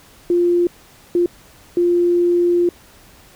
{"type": "tone bursts at uneven times", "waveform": "sine", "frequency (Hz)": 349.2, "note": "F4", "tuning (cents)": 0, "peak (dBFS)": -12, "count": 3, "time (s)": [[0.3, 0.67], [1.15, 1.26], [1.77, 2.69]], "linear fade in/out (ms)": 2, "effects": ["pink hiss -47 dBFS RMS until 3.35 s"]}